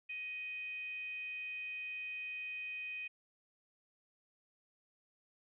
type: tone with frequency modulation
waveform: sine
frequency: 2499 Hz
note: D#7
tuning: 7 cents sharp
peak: -40 dBFS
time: 0.09-3.08 s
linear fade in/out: 10 ms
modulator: 614 Hz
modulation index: 0.29
effects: none